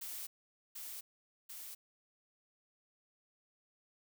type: noise with echo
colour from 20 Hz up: blue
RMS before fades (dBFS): -44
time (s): 0.01-0.27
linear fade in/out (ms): 10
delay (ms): 740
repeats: 2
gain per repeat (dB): -2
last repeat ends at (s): 1.75
effects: none